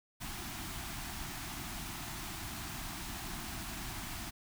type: band-stop noise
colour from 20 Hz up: pink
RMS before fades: -42 dBFS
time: 0.2-4.31 s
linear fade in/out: 20 ms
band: 370 to 650 Hz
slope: 96 dB/octave
effects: none